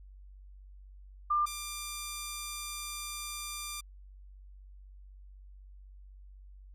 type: tone pair in turn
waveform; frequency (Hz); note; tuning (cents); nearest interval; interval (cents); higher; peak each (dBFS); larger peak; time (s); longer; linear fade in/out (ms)
sine / 5% pulse; 1195 / 1190.1; D6 / D6; +30 / +23; unison; 7; first; -25; neither; 1.3-1.46 / 1.46-3.81; second; 10
effects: added 48 Hz sine -49 dBFS peak until 6.74 s + low-pass 12000 Hz 12 dB/octave